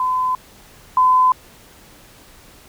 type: tone pair in turn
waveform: sine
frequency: 1017 / 1017 Hz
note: C6 / C6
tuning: -50 / -50 cents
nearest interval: unison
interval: 0 cents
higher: neither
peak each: -16 / -10 dBFS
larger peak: second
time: 0-0.35 / 0.97-1.32 s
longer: neither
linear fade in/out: 2 ms
effects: pink hiss -46 dBFS RMS until 2.68 s